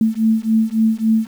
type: beating tone pair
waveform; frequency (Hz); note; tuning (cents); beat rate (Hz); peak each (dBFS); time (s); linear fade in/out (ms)
sine; 220 / 223.6; A3 / A3; 0 / +28; 3.6; -16; 0.01-1.27; 2
effects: 7-bit